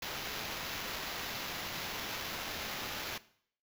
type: noise with sample-and-hold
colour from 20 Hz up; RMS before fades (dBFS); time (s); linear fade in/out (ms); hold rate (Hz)
white; -40; 0.02-3.18; 5; 8820
effects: noise-tail reverb RT60 0.6 s tail -18 dB re dry